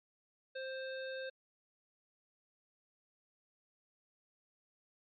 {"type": "harmonic tone with a mistuned harmonic", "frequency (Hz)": 526, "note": "C5", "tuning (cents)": 9, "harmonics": [1, 3, 5, 7, 8], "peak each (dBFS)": [-41, -46, -55, -54, -56], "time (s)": [0.55, 1.3], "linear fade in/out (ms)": 10, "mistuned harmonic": 8, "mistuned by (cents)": 37, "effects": ["MP3 48 kbps"]}